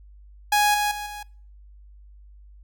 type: tone with level steps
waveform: sawtooth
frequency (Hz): 830.6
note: G#5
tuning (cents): 0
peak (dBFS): -13 / -17 / -26 / -30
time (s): 0.52-1.23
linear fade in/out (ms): 5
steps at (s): 0.74 / 0.91 / 1.06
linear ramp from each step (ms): 5
effects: noise-tail reverb RT60 0.5 s tail -25 dB re dry + added 50 Hz sine -45 dBFS peak until 2.63 s